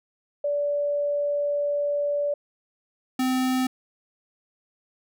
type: tone pair in turn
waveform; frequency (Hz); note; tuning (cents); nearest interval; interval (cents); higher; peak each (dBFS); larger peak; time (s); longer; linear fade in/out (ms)
sine / square; 579 / 257.4; D5 / C4; -25 / -28; octave + major second; 1403; first; -22; neither; 0.44-2.34 / 3.19-3.67; first; 5
effects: none